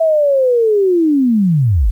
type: linear sweep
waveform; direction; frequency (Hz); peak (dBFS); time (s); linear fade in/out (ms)
sine; down; 659.3 to 38.89; -9; 0-1.91; 10
effects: 8-bit